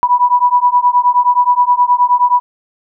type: beating tone pair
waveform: sine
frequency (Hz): 977 / 986.5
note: B5 / B5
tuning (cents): -19 / -2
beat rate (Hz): 9.5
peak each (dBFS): -11 / -11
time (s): 0.03-2.4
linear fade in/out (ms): 0
effects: none